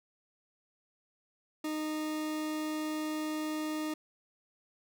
40% pulse tone, 308.3 Hz, D#4, 16 cents flat, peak -32 dBFS, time 1.64-3.94 s, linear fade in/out 5 ms, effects none

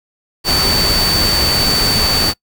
sine tone in noise, 4551 Hz, C#8, 45 cents sharp, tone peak -14 dBFS, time 0.44-2.34 s, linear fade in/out 50 ms, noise pink, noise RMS -17 dBFS, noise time 0.44-2.34 s, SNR 0 dB, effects noise-tail reverb RT60 0.1 s tail -24 dB re dry

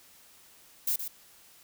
violet noise with echo, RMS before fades -28 dBFS, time 0.87-0.96 s, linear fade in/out 5 ms, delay 120 ms, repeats 1, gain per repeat -8 dB, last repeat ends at 1.08 s, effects white hiss -57 dBFS RMS until 1.63 s

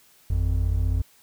triangle tone pair together, 51.91 / 87.31 Hz, G#1 / F2, 0 / 0 cents, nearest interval major sixth, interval 900 cents, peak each -21 dBFS, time 0.3-1.02 s, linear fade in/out 5 ms, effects white hiss -57 dBFS RMS until 1.22 s

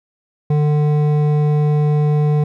triangle tone with hard clipping, 149.2 Hz, D3, 28 cents sharp, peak -14 dBFS, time 0.5-2.44 s, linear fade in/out 5 ms, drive 14 dB, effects none

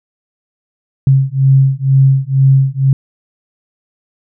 sine beating tone pair, 133.9 / 136 Hz, C3 / C#3, +40 / -33 cents, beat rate 2.1 Hz, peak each -10 dBFS, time 1.07-2.93 s, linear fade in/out 2 ms, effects none

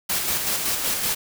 white noise with tremolo, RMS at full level -23 dBFS, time 0.09-1.15 s, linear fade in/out 10 ms, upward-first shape square, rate 5.3 Hz, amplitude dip 35%, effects none

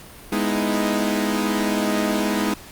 sawtooth chord, E major seventh, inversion first, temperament equal, 207.7 / 246.9 / 311.1 / 329.6 Hz, G#3 / B3 / D#4 / E4, 0 / 0 / 0 / 0 cents, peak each -19 / -23 / -21 / -25 dBFS, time 0.32-2.54 s, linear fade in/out 5 ms, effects pink hiss -42 dBFS RMS until 2.71 s + Opus 48 kbps

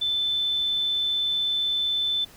sine tone, 3524 Hz, A7, 2 cents sharp, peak -22 dBFS, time 0.01-2.25 s, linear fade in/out 10 ms, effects pink hiss -50 dBFS RMS until 2.36 s

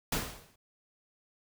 pink noise with exponential decay, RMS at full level -28 dBFS, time 0.12-0.56 s, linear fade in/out 5 ms, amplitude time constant 95 ms, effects none

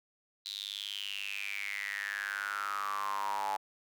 square tone with high-pass filter sweep, 50.3 Hz, G1, 45 cents sharp, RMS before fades -37 dBFS, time 0.45-3.57 s, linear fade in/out 10 ms, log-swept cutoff 4000 to 830 Hz, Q 9.9, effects none

